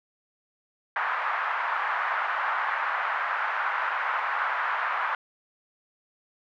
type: band-pass noise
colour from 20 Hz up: white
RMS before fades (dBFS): -28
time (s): 0.96-5.15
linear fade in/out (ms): 2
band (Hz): 860 to 1600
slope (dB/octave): 24
effects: none